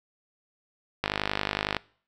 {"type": "click train", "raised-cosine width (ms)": 0.3, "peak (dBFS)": -9, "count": 38, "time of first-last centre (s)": [1.04, 1.767], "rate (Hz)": 50.9, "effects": ["noise-tail reverb RT60 0.5 s tail -23 dB re dry"]}